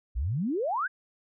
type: exponential sweep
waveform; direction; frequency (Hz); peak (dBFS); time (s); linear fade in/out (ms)
sine; up; 51.91 to 1680; -26; 0.15-0.88; 20
effects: none